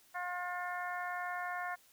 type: harmonic tone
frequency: 356.9 Hz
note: F4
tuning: 38 cents sharp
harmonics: 2 / 3 / 4 / 5 / 6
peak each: -40 / -43 / -43 / -43 / -50 dBFS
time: 0.14-1.76 s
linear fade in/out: 20 ms
effects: white hiss -65 dBFS RMS until 1.92 s